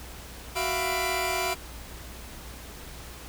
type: tone cluster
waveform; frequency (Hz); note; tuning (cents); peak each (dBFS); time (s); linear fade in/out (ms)
sawtooth; 371.7 / 665 / 702 / 998 / 2362; F#4 / E5 / F5 / B5 / D7; +8 / +15 / +9 / +18 / +9; -29; 0.55-1.55; 20
effects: added 60 Hz sine -44 dBFS peak until 3.28 s + pink hiss -44 dBFS RMS until 3.28 s